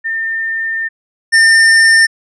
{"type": "tone pair in turn", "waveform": ["sine", "square"], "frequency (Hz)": [1806, 1806], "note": ["A6", "A6"], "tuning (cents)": [45, 45], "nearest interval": "unison", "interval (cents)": 0, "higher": "neither", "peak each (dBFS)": [-15, -6], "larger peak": "second", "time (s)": [[0.04, 0.89], [1.32, 2.07]], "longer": "first", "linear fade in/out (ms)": 20, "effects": ["resampled to 22050 Hz"]}